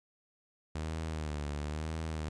sawtooth tone with vibrato, 76.5 Hz, D#2, 29 cents flat, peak -31 dBFS, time 0.75-2.29 s, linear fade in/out 5 ms, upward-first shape sine, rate 1 Hz, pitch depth 84 cents each way, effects resampled to 22050 Hz + 12-bit

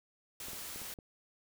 white noise, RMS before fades -44 dBFS, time 0.4-0.94 s, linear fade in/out 2 ms
clicks, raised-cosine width 2 ms, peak -36 dBFS, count 5, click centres 0.484 / 0.533 / 0.76 / 0.817 / 0.988 s
effects none

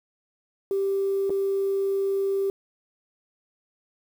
sine tone with dropouts, 392 Hz, G4, in tune, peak -21 dBFS, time 0.71-2.5 s, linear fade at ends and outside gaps 1 ms, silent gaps 1.296-1.303 s, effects tanh soft clip ceiling -17 dBFS + 8-bit

